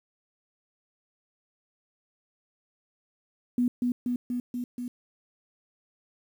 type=tone with echo; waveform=sine; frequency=245.2 Hz; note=B3; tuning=12 cents flat; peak=-21 dBFS; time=3.58-3.68 s; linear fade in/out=2 ms; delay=240 ms; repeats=5; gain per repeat=-2 dB; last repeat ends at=4.88 s; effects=9-bit